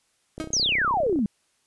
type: click train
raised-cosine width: 2 ms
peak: -23 dBFS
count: 27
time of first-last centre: 0.38-1.19 s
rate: 32.1 Hz
type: tone with exponential decay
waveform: 35% pulse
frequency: 316.1 Hz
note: D#4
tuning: 27 cents sharp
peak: -23 dBFS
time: 0.4-0.55 s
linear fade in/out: 0 ms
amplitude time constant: 32 ms
type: exponential sweep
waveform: sine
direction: down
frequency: 6645 to 190 Hz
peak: -20 dBFS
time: 0.53-1.26 s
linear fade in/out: 2 ms
effects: white hiss -68 dBFS RMS until 1.66 s + resampled to 24000 Hz